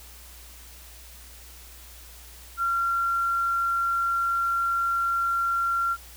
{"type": "tone", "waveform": "sine", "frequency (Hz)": 1374, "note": "F6", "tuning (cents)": -29, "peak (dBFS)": -22, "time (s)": [2.57, 5.97], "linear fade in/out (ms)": 50, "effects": ["added 60 Hz sine -47 dBFS peak until 6.16 s", "white hiss -48 dBFS RMS until 6.16 s"]}